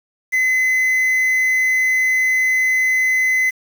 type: tone with quantisation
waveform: triangle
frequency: 2035 Hz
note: C7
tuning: 49 cents flat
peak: -12 dBFS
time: 0.32-3.51 s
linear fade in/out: 20 ms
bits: 6
effects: none